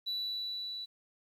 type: tone with level ramp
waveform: sine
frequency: 3951 Hz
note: B7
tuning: in tune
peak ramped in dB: -30 to -38 dBFS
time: 0.06-0.86 s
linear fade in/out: 20 ms
effects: tanh soft clip ceiling -31 dBFS + 11-bit